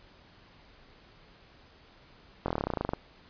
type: slowing click train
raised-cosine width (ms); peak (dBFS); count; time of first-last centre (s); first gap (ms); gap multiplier
1; -15; 16; 2.46-2.935; 22; 1.05
effects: pink hiss -57 dBFS RMS until 3.29 s + resampled to 11025 Hz